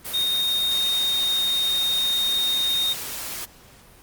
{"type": "tone in noise", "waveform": "sine", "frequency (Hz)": 3700, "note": "A#7", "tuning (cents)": -14, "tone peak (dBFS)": -20, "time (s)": [0.13, 2.94], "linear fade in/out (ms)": 20, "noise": "white", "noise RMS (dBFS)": -32, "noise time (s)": [0.04, 3.46], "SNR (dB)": 9, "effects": ["pink hiss -50 dBFS RMS until 4.02 s", "Opus 32 kbps"]}